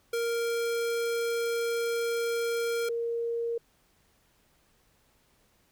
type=tone pair in turn; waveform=square / sine; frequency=466.2 / 466.2 Hz; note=A#4 / A#4; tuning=0 / 0 cents; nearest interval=unison; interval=0 cents; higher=neither; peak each=-28 dBFS; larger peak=neither; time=0.13-2.89 / 2.89-3.58 s; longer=first; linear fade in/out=5 ms; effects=pink hiss -67 dBFS RMS until 5.71 s